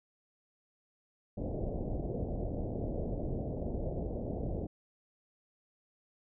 pink low-pass noise, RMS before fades -36 dBFS, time 1.37-4.67 s, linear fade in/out 10 ms, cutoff 670 Hz, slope 48 dB/octave, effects none

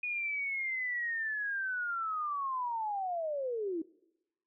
sine linear sweep, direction down, 2470 to 311.1 Hz, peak -32 dBFS, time 0.03-3.82 s, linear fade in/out 5 ms, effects noise-tail reverb RT60 0.9 s tail -22 dB re dry

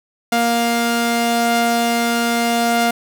sawtooth tone pair together, 234.5 / 702.7 Hz, A#3 / F5, +11 / +10 cents, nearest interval octave + perfect fifth, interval 1899 cents, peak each -14 dBFS, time 0.32-2.91 s, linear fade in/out 5 ms, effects none

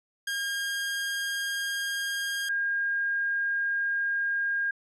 sawtooth / sine tone pair in turn, 1617 / 1617 Hz, G#6 / G#6, -47 / -47 cents, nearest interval unison, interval 0 cents, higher neither, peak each -25 dBFS, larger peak neither, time 0.27-2.49 / 2.49-4.71 s, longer neither, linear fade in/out 5 ms, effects low-pass 12000 Hz 12 dB/octave

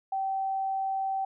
sine tone, 773 Hz, G5, 24 cents flat, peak -27 dBFS, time 0.12-1.25 s, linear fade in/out 5 ms, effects none

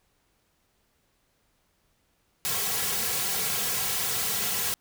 white noise with comb filter, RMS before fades -28 dBFS, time 2.45-4.74 s, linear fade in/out 0 ms, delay 3.3 ms, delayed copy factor -1, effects pink hiss -70 dBFS RMS until 4.8 s

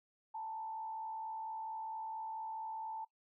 sine tone with frequency modulation, 885 Hz, A5, 10 cents sharp, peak -40 dBFS, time 0.34-3.05 s, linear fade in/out 10 ms, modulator 64.4 Hz, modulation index 0.45, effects noise-tail reverb RT60 0.1 s tail -19 dB re dry

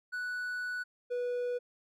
triangle tone pair in turn, 1480 / 489.8 Hz, F#6 / B4, 0 / -14 cents, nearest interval octave + perfect fifth, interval 1914 cents, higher first, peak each -32 / -29 dBFS, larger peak second, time 0.12-0.84 / 1.1-1.59 s, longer first, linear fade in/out 20 ms, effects none

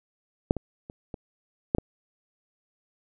clicks, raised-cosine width 2 ms, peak -6 / -18 / -26 / -22 / -8 / -12 dBFS, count 6, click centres 0.509 / 0.567 / 0.899 / 1.142 / 1.749 / 1.784 s, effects none

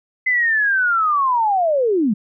sine linear sweep, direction down, 2048 to 189.7 Hz, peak -14 dBFS, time 0.26-2.14 s, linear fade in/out 10 ms, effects none

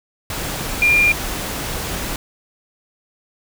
sine tone in noise, 2400 Hz, D7, 37 cents sharp, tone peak -11 dBFS, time 0.82-1.12 s, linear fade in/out 2 ms, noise pink, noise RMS -25 dBFS, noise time 0.3-2.16 s, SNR +11 dB, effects none

